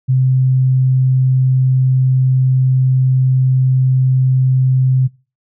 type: tone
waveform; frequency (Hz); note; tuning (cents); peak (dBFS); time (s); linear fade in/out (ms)
sine; 130; C3; -11; -9; 0.08-5.08; 20
effects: noise-tail reverb RT60 0.3 s tail -22 dB re dry